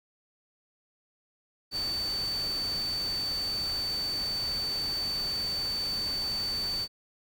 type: tone in noise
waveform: sine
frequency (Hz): 4550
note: C#8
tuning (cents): +44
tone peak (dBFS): -29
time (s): 1.71-6.88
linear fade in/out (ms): 50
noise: pink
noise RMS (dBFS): -41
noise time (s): 1.71-6.88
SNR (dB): +9
effects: none